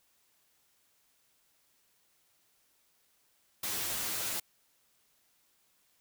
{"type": "noise with comb filter", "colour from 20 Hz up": "white", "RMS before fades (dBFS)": -35, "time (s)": [3.63, 4.4], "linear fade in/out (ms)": 5, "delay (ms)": 9.4, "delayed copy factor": 0.85, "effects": ["white hiss -71 dBFS RMS until 6 s"]}